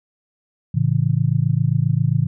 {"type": "chord", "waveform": "sine", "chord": "A major", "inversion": "none", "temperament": "just", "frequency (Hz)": [110, 137.5, 165], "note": ["A2", "C#3", "E3"], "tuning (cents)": [0, -14, 2], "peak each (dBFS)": [-20, -18, -21], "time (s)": [0.74, 2.27], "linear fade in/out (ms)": 10, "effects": []}